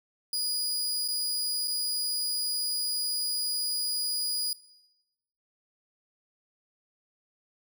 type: tone with dropouts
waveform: sawtooth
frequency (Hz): 4906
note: D#8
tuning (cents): -25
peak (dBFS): -25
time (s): 0.33-4.53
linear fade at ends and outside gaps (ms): 2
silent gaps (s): 1.079-1.084 / 1.675-1.679
effects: noise-tail reverb RT60 1.0 s tail -20 dB re dry